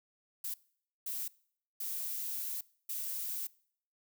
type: noise bursts at uneven times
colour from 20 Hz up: violet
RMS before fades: -38 dBFS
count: 4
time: 0.44-0.54 / 1.06-1.28 / 1.8-2.61 / 2.89-3.47 s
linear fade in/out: 5 ms
effects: noise-tail reverb RT60 0.6 s tail -23 dB re dry